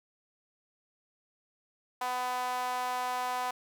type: tone with high-pass filter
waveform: sawtooth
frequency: 250.4 Hz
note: B3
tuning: 24 cents sharp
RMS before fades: -33 dBFS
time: 2.01-3.51 s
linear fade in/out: 5 ms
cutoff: 860 Hz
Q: 5.9
effects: none